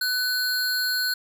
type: tone pair together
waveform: square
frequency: 1500 / 4243 Hz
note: F#6 / C8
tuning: +23 / +23 cents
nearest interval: octave + tritone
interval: 1800 cents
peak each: -26 dBFS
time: 0.01-1.14 s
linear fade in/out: 5 ms
effects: none